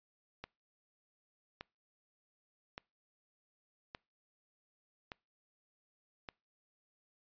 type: click train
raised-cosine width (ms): 0.3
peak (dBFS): -27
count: 6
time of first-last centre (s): 0.44-6.288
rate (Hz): 0.855
effects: noise-tail reverb RT60 0.3 s tail -26 dB re dry + resampled to 11025 Hz